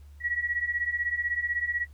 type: beating tone pair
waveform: sine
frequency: 1912 / 1928 Hz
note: A#6 / B6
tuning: +43 / -42 cents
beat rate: 16 Hz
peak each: -31 / -28 dBFS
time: 0.2-1.87 s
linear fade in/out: 50 ms
effects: added 72 Hz sine -46 dBFS peak until 1.93 s + pink hiss -66 dBFS RMS until 1.93 s